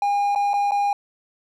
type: tone with dropouts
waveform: triangle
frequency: 811 Hz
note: G#5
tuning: 41 cents flat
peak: -16 dBFS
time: 0.02-0.93 s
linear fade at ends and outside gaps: 2 ms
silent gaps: 0.35-0.358 / 0.534-0.539 / 0.71-0.718 s
effects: none